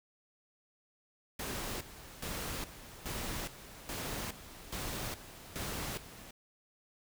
pink noise with tremolo, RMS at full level -39 dBFS, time 1.39-6.31 s, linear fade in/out 5 ms, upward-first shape square, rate 1.2 Hz, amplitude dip 75%, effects none

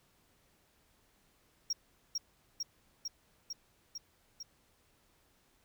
triangle tone with echo, 5590 Hz, F8, 1 cent sharp, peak -28 dBFS, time 1.7-1.73 s, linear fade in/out 5 ms, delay 450 ms, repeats 6, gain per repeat -2 dB, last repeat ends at 4.43 s, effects tanh soft clip ceiling -26 dBFS + pink hiss -70 dBFS RMS until 5.64 s

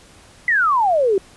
sine exponential sweep, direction down, 2023 to 370 Hz, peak -13 dBFS, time 0.48-1.18 s, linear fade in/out 2 ms, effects pink hiss -47 dBFS RMS until 1.36 s + resampled to 24000 Hz

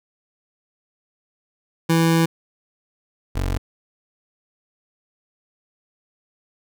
25% pulse tone pair in turn, 164.81 / 46.46 Hz, E3 / F#1, 0 / +8 cents, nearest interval octave + minor seventh, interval 2192 cents, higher first, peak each -11 / -17 dBFS, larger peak first, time 1.89-2.26 / 3.35-3.58 s, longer first, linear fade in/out 10 ms, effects none

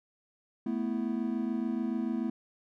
triangle chord, A suspended second, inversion none, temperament equal, 220 / 246.9 / 329.6 Hz, A3 / B3 / E4, 0 / 0 / 0 cents, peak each -31 / -31 / -34 dBFS, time 0.66-2.3 s, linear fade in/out 5 ms, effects none

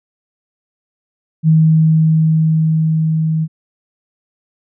sine tone with level ramp, 158.9 Hz, D#3, 37 cents sharp, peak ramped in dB -6 to -13 dBFS, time 1.43-3.48 s, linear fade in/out 50 ms, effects none

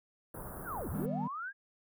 pink band-stop noise, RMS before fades -44 dBFS, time 0.34-1.06 s, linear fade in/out 5 ms, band 1500 to 10000 Hz, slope 48 dB/octave
sine linear two-way sweep, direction down then up, 1666 to 55 to 1666 Hz, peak -37 dBFS, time 0.64-1.53 s, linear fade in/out 50 ms, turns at 0.9 s
triangle chord, Eb augmented, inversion none, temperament equal, 155.56 / 196 / 246.9 Hz, Eb3 / G3 / B3, 0 / 0 / 0 cents, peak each -36 dBFS, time 0.94-1.28 s, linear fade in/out 10 ms
effects none

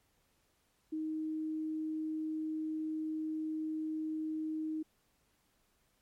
sine tone, 313.2 Hz, D#4, 11 cents sharp, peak -34 dBFS, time 0.92-4.83 s, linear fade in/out 10 ms, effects pink hiss -74 dBFS RMS until 6.01 s + MP3 64 kbps

